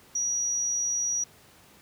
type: tone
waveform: sine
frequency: 5790 Hz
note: F#8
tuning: 38 cents flat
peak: -25 dBFS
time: 0.15-1.24 s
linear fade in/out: 5 ms
effects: pink hiss -55 dBFS RMS until 1.81 s + high-pass 80 Hz 12 dB/octave